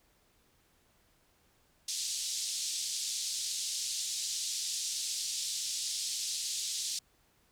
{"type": "band-pass noise", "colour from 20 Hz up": "pink", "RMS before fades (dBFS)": -36, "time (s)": [1.88, 6.99], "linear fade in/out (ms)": 5, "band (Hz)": [4000, 8600], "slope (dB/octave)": 24, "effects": ["pink hiss -69 dBFS RMS until 7.51 s"]}